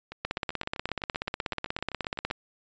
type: two click trains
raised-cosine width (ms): 0.3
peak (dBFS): -23 / -13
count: 18 / 35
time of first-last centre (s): 0.12-2.302 / 0.25-2.311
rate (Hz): 7.79 / 16.5
effects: resampled to 16000 Hz